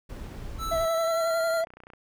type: noise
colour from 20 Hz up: brown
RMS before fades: -37 dBFS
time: 0.09-0.86 s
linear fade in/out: 10 ms
type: tone with pitch glide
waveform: square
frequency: 1318.5 to 1388.9 Hz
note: E6 to F6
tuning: 0 to -10 cents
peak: -31 dBFS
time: 0.58-1.64 s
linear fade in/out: 50 ms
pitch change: +90 cents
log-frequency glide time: 0.93-1.41 s
type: tone with vibrato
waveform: triangle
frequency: 658 Hz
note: E5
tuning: 3 cents flat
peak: -22 dBFS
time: 0.71-1.65 s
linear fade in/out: 10 ms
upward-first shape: sine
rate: 11 Hz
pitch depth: 29 cents each way
type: click train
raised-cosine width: 0.5 ms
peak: -32 dBFS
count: 36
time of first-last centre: 0.78-1.935 s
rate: 30.3 Hz
effects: none